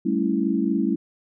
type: chord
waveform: sine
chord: A dominant seventh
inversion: third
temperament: equal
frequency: 196 / 220 / 277.2 / 329.6 Hz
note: G3 / A3 / C#4 / E4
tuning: 0 / 0 / 0 / 0 cents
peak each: -25 dBFS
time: 0.05-0.96 s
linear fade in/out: 10 ms
effects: none